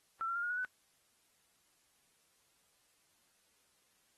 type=tone with pitch steps; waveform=sine; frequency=1339 / 1369.5 / 1400.7 / 1432.6 / 1465.3 / 1498.6 Hz; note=E6 / F6 / F6 / F6 / F#6 / F#6; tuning=+27 / -34 / +5 / +44 / -17 / +22 cents; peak=-34 dBFS; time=0.21-0.648 s; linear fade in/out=0 ms; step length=73 ms; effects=white hiss -73 dBFS RMS until 4.17 s + AAC 32 kbps